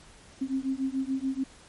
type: beating tone pair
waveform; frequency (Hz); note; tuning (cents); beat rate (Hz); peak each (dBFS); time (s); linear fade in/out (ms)
sine; 263 / 269.9; C4 / C#4; +9 / -46; 6.9; -30; 0.41-1.44; 10
effects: pink hiss -53 dBFS RMS until 1.68 s + MP3 48 kbps